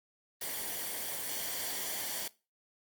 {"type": "noise with comb filter", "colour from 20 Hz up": "white", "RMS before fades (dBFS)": -37, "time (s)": [0.41, 2.28], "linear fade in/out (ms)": 5, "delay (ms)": 0.77, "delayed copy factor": -0.55, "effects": ["noise-tail reverb RT60 0.3 s tail -21 dB re dry", "Opus 32 kbps"]}